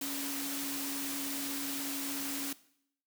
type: tone in noise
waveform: sine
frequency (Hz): 278.6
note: C#4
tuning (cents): +9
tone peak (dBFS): -39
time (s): 0.01-2.53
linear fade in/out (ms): 5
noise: white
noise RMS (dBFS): -38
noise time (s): 0.01-2.53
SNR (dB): -4
effects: noise-tail reverb RT60 0.7 s tail -19 dB re dry + high-pass 150 Hz 12 dB/octave